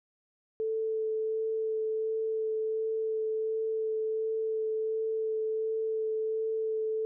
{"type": "tone with vibrato", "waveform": "sine", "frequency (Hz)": 440, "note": "A4", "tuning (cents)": 0, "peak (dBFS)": -28, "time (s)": [0.6, 7.05], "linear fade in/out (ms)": 0, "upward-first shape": "sine", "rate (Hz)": 1.4, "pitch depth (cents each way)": 9, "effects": []}